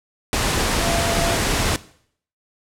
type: tone in noise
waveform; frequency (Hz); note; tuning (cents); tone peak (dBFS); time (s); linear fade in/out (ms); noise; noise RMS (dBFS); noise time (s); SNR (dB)
sine; 679; F5; -49; -24; 0.81-1.35; 0; pink; -20; 0.33-1.76; -7
effects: noise-tail reverb RT60 0.6 s tail -18 dB re dry + low-pass 10000 Hz 12 dB/octave